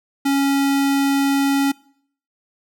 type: tone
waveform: square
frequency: 277.2 Hz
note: C#4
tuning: in tune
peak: -16 dBFS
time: 0.25-1.72 s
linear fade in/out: 10 ms
effects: noise-tail reverb RT60 0.6 s tail -23 dB re dry